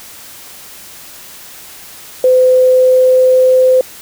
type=tone with pitch glide; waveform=sine; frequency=510 to 513.5 Hz; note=C5 to C5; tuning=-44 to -33 cents; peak=-5 dBFS; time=2.24-3.81 s; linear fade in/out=2 ms; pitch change=+11 cents; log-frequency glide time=2.43-3.56 s; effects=white hiss -34 dBFS RMS until 4.01 s